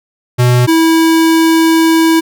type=tone pair in turn; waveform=square; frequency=123.47 / 325.7 Hz; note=B2 / E4; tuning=0 / -21 cents; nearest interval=octave + perfect fourth; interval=1679 cents; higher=second; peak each=-7 dBFS; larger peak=neither; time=0.38-0.67 / 0.67-2.21 s; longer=second; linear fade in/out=20 ms; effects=none